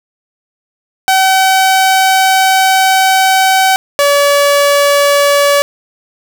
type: tone pair in turn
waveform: sawtooth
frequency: 762 / 570.9 Hz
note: G5 / D5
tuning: -49 / -49 cents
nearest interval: perfect fourth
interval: 500 cents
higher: first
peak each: -3 dBFS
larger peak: neither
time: 1.08-3.76 / 3.99-5.62 s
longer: first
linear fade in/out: 0 ms
effects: none